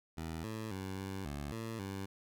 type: tone with pitch steps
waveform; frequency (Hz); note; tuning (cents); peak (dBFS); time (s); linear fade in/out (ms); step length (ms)
15% pulse; 81.1 / 110 / 95.3 / 96.3 / 72 / 113.1 / 97.3; E2 / A2 / G2 / G2 / D2 / A2 / G2; -28 / 0 / -48 / -30 / -34 / +48 / -12; -33; 0.17-2.06; 10; 270
effects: none